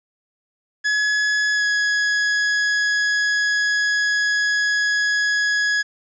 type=tone with pitch glide; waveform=45% pulse; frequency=1692 to 1674.5 Hz; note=G#6 to G#6; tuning=+32 to +14 cents; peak=-17 dBFS; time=0.84-5.83 s; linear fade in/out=20 ms; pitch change=-18 cents; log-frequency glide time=1.54-1.64 s; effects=resampled to 16000 Hz + 9-bit